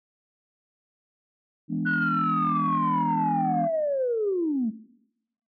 sine chord, E dominant seventh, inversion none, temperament equal, 164.81 / 207.7 / 246.9 / 293.7 Hz, E3 / G#3 / B3 / D4, 0 / 0 / 0 / 0 cents, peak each -30 dBFS, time 1.68-3.69 s, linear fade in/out 50 ms
sine linear sweep, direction down, 1488 to 207.7 Hz, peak -22 dBFS, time 1.85-4.71 s, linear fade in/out 20 ms
effects noise-tail reverb RT60 0.8 s tail -17 dB re dry + tanh soft clip ceiling -16 dBFS

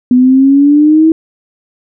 sine exponential sweep, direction up, 246.9 to 324.7 Hz, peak -3 dBFS, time 0.11-1.12 s, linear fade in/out 2 ms, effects none

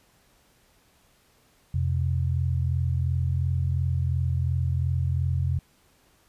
sine tone pair together, 85.96 / 128.8 Hz, F2 / C3, -27 / -27 cents, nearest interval perfect fifth, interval 700 cents, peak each -24 / -26 dBFS, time 1.74-5.59 s, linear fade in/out 5 ms, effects pink hiss -62 dBFS RMS until 6.28 s + resampled to 32000 Hz

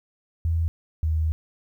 sine tone pair in turn, 82.41 / 79.03 Hz, E2 / D#2, 0 / +28 cents, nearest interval minor second, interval 72 cents, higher first, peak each -20 dBFS, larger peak neither, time 0.45-0.68 / 1.03-1.32 s, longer second, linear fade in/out 0 ms, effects 10-bit

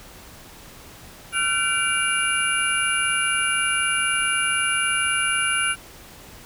sine tone cluster, 1371 / 1515 / 2335 / 2814 / 10070 Hz, F6 / F#6 / D7 / F7 / D#9, -32 / +40 / -11 / +12 / +20 cents, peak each -26 dBFS, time 1.32-5.76 s, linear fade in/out 50 ms, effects pink hiss -44 dBFS RMS until 6.45 s

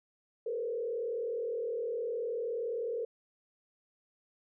sine tone with frequency modulation, 466.2 Hz, A#4, in tune, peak -32 dBFS, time 0.46-3.05 s, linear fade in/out 5 ms, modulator 39.4 Hz, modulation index 1, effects none

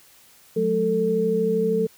sine tone cluster, 180.2 / 213 / 444.4 Hz, F#3 / G#3 / A4, -45 / +44 / +17 cents, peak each -26 / -27 / -20 dBFS, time 0.56-1.87 s, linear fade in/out 10 ms, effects white hiss -53 dBFS RMS until 1.97 s

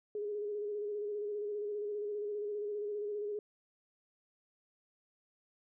sine tone with vibrato, 415.2 Hz, G#4, in tune, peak -35 dBFS, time 0.15-3.39 s, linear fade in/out 2 ms, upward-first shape square, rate 15 Hz, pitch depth 28 cents each way, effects none

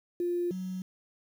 sine tone pair in turn, 350 / 185.41 Hz, F4 / F#3, +4 / +4 cents, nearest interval major seventh, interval 1100 cents, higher first, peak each -27 / -33 dBFS, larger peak first, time 0.2-0.51 / 0.51-0.82 s, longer neither, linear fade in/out 2 ms, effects 9-bit

